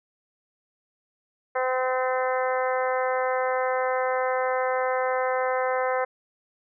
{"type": "harmonic tone", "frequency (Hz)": 256.7, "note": "C4", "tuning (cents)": -33, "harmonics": [2, 3, 4, 5, 6, 7, 8], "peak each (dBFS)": [-25, -29, -31, -33, -35, -36, -37], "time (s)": [1.55, 6.05], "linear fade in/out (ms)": 10, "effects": []}